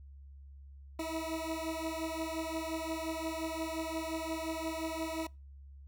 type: beating tone pair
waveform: 20% pulse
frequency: 320 / 325.7 Hz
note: D#4 / E4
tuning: +49 / -21 cents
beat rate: 5.7 Hz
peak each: -33 / -34 dBFS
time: 0.99-5.27 s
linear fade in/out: 5 ms
effects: noise-tail reverb RT60 0.3 s tail -26 dB re dry + added 69 Hz sine -49 dBFS peak until 5.87 s